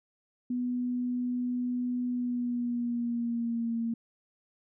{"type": "tone with pitch glide", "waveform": "sine", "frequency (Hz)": [246.9, 230.4], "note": ["B3", "A#3"], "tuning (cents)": [0, -20], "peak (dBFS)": -28, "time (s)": [0.5, 3.94], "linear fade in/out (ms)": 5, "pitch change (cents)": -120, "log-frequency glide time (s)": [2.08, 3.76], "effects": []}